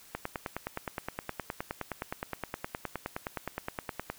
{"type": "click train", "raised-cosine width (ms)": 0.5, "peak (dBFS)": -18, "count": 39, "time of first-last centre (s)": [0.15, 4.1], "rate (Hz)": 9.62, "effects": ["white hiss -55 dBFS RMS until 4.18 s"]}